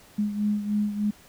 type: beating tone pair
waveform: sine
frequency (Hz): 207.7 / 211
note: G#3 / G#3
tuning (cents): 0 / +28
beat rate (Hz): 3.3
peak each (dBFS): -24 / -30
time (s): 0.18-1.11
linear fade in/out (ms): 10
effects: pink hiss -53 dBFS RMS until 1.28 s